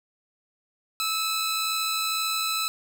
sawtooth tone cluster, 1305 / 2548 / 4008 Hz, E6 / D#7 / B7, -18 / +41 / +25 cents, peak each -25 / -31 / -25 dBFS, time 1-2.68 s, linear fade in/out 0 ms, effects none

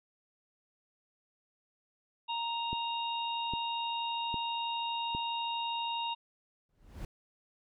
harmonic tone, 932.3 Hz, A#5, in tune, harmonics 1 / 3 / 4, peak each -34 / -39 / -40 dBFS, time 2.28-6.15 s, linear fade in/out 20 ms
click train, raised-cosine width 3 ms, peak -26 dBFS, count 4, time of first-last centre 2.73-5.149 s, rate 1.24 Hz
brown noise with exponential growth, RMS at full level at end -37 dBFS, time 6.69-7.05 s, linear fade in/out 2 ms, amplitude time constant 77 ms
effects none

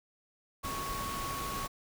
sine tone in noise, 1108.7 Hz, C#6, in tune, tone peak -37 dBFS, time 0.63-1.68 s, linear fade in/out 20 ms, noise pink, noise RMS -39 dBFS, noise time 0.63-1.68 s, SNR -1 dB, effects none

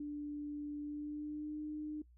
sine tone with pitch glide, 293.7 to 303 Hz, D4 to D#4, 0 to -46 cents, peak -39 dBFS, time 0-2.02 s, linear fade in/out 5 ms, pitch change +54 cents, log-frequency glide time 0.81-1.6 s, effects noise-tail reverb RT60 0.1 s tail -22 dB re dry + added 60 Hz sine -60 dBFS peak until 2.17 s

